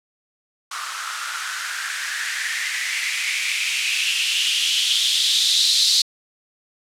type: noise with band-pass filter sweep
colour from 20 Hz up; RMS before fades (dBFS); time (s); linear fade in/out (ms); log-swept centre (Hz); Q
violet; -21; 0.71-6.02; 5; 1200 to 4200; 5
effects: low-pass 8000 Hz 12 dB/octave